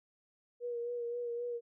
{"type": "tone with vibrato", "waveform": "sine", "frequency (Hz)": 477.6, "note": "A#4", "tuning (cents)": 42, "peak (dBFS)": -35, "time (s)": [0.6, 1.61], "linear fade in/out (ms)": 50, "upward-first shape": "sine", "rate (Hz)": 3.8, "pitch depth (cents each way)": 27, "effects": []}